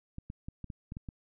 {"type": "clicks", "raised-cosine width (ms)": 5, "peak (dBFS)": -28, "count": 8, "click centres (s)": [0.184, 0.301, 0.485, 0.643, 0.702, 0.921, 0.969, 1.088], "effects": []}